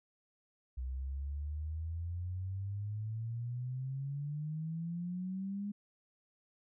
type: exponential sweep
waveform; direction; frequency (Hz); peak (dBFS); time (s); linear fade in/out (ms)
sine; up; 62.5 to 206.5; -36; 0.77-5.72; 10
effects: none